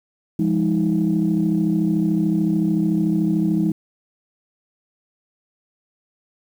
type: tone cluster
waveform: sine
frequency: 170.6 / 204.2 / 317.3 Hz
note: F3 / G#3 / D#4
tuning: -40 / -29 / +34 cents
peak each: -20 dBFS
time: 0.39-3.72 s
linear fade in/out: 5 ms
effects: tanh soft clip ceiling -9 dBFS + 8-bit